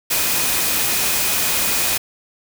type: tone in noise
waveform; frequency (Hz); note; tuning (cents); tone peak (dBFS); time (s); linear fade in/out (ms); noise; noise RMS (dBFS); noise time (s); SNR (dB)
sine; 2489; D#7; 0; -30; 0.1-1.98; 10; white; -19; 0.1-1.98; -14
effects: none